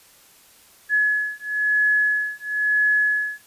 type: beating tone pair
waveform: sine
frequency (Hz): 1698 / 1699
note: G#6 / G#6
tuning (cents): +38 / +39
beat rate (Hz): 1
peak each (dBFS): -21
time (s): 0.89-3.42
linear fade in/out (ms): 50
effects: white hiss -52 dBFS RMS until 3.46 s + resampled to 32000 Hz